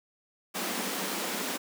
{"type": "high-pass noise", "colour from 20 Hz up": "pink", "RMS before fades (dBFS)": -33, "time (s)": [0.54, 1.58], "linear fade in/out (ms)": 20, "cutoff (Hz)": 180, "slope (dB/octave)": 96, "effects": []}